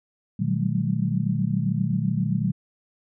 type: tone cluster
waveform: sine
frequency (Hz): 118.8 / 151.9 / 184.9 / 192.6 / 214.4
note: A#2 / D#3 / F#3 / G3 / A3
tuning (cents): +33 / -41 / -1 / -30 / -45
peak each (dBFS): -27 / -26 / -27 / -29 / -30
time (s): 0.39-2.52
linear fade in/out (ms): 10
effects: none